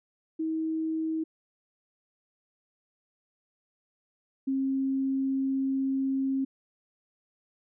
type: tone pair in turn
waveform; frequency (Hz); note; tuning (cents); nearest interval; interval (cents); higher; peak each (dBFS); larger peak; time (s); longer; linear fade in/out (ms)
sine; 319.2 / 268.4; D#4 / C4; +44 / +44; minor third; 300; first; -27 / -25; second; 0.39-1.24 / 4.47-6.45; second; 10
effects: none